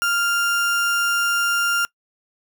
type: tone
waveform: 35% pulse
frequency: 1396.9 Hz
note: F6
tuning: in tune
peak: -16 dBFS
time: 0.02-1.85 s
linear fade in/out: 0 ms
effects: noise-tail reverb RT60 0.1 s tail -24 dB re dry